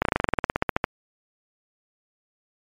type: slowing click train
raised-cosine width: 0.5 ms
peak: -5 dBFS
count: 17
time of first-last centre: 0.02-0.842 s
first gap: 32 ms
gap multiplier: 1.06
effects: MP3 96 kbps